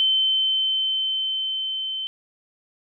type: tone with level ramp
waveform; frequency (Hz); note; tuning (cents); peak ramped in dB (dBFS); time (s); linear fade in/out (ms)
sine; 3080; G7; -31; -16 to -26; 0-2.07; 0
effects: none